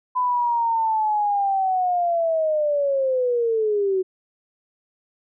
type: linear sweep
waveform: sine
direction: down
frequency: 1008 to 369 Hz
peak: -18 dBFS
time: 0.15-4.03 s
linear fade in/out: 20 ms
effects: none